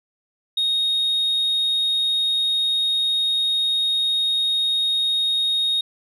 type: tone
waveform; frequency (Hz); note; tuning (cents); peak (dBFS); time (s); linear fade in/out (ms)
sine; 3729; A#7; 0; -16; 0.57-5.81; 5
effects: tanh soft clip ceiling -16 dBFS